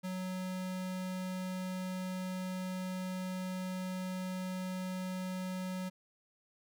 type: tone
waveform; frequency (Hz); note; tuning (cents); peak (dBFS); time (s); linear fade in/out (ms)
square; 185; F#3; 0; -37; 0.03-5.9; 20
effects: none